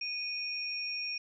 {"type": "tone pair together", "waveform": "sine", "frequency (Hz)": [2472, 5549], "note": ["D#7", "F8"], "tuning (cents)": [-12, -12], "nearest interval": "octave + major second", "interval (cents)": 1400, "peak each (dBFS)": [-36, -37], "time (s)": [0.01, 1.18], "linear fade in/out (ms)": 5, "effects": []}